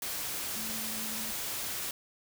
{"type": "tone in noise", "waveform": "sine", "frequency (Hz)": 220, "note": "A3", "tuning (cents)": 0, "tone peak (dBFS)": -43, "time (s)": [0.56, 1.31], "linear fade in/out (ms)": 2, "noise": "white", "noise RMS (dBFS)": -36, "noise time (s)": [0.02, 1.91], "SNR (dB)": -10, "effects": []}